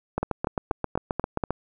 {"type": "two click trains", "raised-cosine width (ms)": 1, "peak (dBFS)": [-11, -11], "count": [11, 6], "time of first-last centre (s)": [[0.18, 1.506], [0.23, 1.438]], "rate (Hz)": [7.54, 4.14], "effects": []}